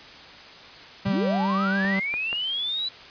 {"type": "tone with vibrato", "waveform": "45% pulse", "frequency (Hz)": 194.8, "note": "G3", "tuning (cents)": -11, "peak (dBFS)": -23, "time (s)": [1.05, 2], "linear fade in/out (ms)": 10, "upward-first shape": "sine", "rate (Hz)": 7.4, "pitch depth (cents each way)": 19}
{"type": "linear sweep", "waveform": "sine", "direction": "up", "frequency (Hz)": [85.2, 4002], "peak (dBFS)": -25, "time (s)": [1.06, 2.89], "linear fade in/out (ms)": 10}
{"type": "clicks", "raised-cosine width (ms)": 0.5, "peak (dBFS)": -19, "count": 3, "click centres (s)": [1.849, 2.14, 2.329]}
{"effects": ["white hiss -44 dBFS RMS until 3.1 s", "resampled to 11025 Hz"]}